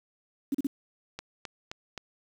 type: tone bursts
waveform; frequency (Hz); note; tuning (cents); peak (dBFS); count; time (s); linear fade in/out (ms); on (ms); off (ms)
sine; 277.2; C#4; 0; -24; 3; 0.52-0.67; 5; 26; 36
type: click train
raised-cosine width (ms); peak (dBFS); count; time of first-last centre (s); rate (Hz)
0.2; -20; 4; 1.19-1.977; 3.81
effects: 8-bit